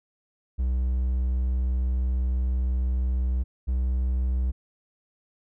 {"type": "tone pair in turn", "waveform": "triangle", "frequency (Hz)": [63, 63.24], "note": ["B1", "B1"], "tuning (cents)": [35, 42], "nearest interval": "unison", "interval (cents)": 7, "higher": "second", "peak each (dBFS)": -20, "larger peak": "neither", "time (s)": [[0.58, 3.44], [3.67, 4.52]], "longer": "first", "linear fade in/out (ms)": 20, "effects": []}